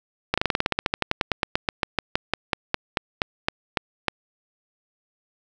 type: slowing click train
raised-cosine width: 0.3 ms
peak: -4 dBFS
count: 30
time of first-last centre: 0.34-4.083 s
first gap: 36 ms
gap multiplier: 1.08
effects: none